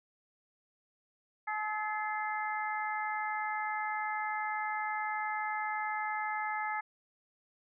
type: harmonic tone with a mistuned harmonic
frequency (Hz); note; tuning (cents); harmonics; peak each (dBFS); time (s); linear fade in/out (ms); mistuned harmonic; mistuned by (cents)
428.2; A4; -47; 2 / 3 / 4 / 5; -35 / -39 / -40 / -40; 1.47-6.81; 10; 5; -49
effects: none